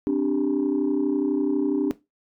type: chord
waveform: sine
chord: C suspended second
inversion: none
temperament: equal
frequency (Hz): 261.6 / 293.7 / 392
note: C4 / D4 / G4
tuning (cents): 0 / 0 / 0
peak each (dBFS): -25 / -20 / -26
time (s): 0.07-1.91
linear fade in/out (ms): 0
effects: noise-tail reverb RT60 0.2 s tail -17 dB re dry + tanh soft clip ceiling -15 dBFS